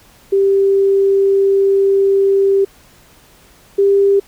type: tone pair in turn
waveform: sine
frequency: 392.6 / 397.2 Hz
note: G4 / G4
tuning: +3 / +23 cents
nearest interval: unison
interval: 20 cents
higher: second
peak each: -9 / -8 dBFS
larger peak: second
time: 0.32-2.65 / 3.78-4.2 s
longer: first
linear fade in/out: 10 ms
effects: pink hiss -47 dBFS RMS until 4.27 s